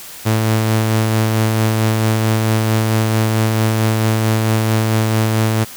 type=tone with tremolo; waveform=sawtooth; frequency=110 Hz; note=A2; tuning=in tune; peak=-8 dBFS; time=0.25-5.65 s; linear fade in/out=20 ms; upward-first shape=sine; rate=4.5 Hz; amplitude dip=25%; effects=white hiss -34 dBFS RMS until 5.76 s